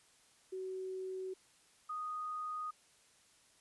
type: tone pair in turn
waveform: sine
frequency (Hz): 376 / 1241.5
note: F#4 / D#6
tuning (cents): +28 / -4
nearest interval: octave + major sixth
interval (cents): 2068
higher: second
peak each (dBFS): -39 / -38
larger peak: second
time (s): 0.52-1.34 / 1.89-2.71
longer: neither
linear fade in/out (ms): 10
effects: white hiss -67 dBFS RMS until 3.6 s + resampled to 24000 Hz